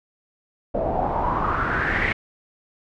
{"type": "noise with low-pass filter sweep", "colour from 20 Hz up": "pink", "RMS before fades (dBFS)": -23, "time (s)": [0.74, 2.13], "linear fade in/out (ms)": 10, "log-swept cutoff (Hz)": [590, 2200], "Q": 5.7, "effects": []}